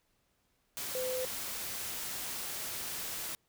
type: tone in noise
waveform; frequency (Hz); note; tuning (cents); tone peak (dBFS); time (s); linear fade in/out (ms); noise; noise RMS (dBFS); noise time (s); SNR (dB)
sine; 510; C5; -44; -33; 0.95-1.25; 0; white; -39; 0.77-3.35; +3
effects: pink hiss -75 dBFS RMS until 3.48 s